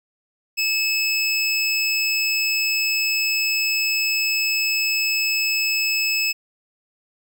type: tone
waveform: 25% pulse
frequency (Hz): 2600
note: E7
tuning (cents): -24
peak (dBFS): -15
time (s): 0.57-6.33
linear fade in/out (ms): 20
effects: none